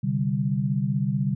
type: chord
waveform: sine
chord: C suspended second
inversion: none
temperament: equal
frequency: 130.81 / 146.83 / 196 Hz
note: C3 / D3 / G3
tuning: 0 / 0 / 0 cents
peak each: -26 dBFS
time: 0.03-1.35 s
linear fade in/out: 10 ms
effects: none